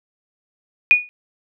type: tone with exponential decay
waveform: sine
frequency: 2458 Hz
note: D#7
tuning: 22 cents flat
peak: -4 dBFS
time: 0.91-1.09 s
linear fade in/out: 0 ms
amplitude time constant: 38 ms
effects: none